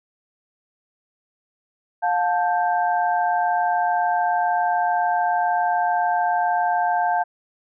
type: tone cluster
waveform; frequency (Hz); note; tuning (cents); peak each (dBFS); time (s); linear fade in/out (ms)
sine; 712 / 879 / 1571; F5 / A5 / G6; +33 / -2 / +3; -20 / -22 / -28; 2.02-7.24; 20
effects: none